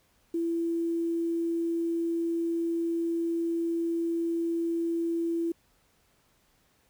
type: tone with quantisation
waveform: sine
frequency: 335 Hz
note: E4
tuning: 28 cents sharp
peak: -26 dBFS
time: 0.34-5.52 s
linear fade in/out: 5 ms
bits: 9
effects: pink hiss -67 dBFS RMS until 6.89 s